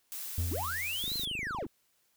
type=noise; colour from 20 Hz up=blue; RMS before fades=-40 dBFS; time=0.12-1.25 s; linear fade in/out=0 ms
type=tone with exponential decay; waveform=triangle; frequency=85.7 Hz; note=F2; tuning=32 cents flat; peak=-25 dBFS; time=0.38-1.21 s; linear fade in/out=0 ms; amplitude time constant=180 ms
type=linear two-way sweep; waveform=triangle; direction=up then down; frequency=220 to 4215 to 220 Hz; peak=-32 dBFS; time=0.51-1.66 s; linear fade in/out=5 ms; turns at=1.16 s
type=click train; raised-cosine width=3 ms; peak=-31 dBFS; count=17; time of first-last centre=1.04-1.665 s; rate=25.6 Hz
effects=white hiss -72 dBFS RMS until 2.16 s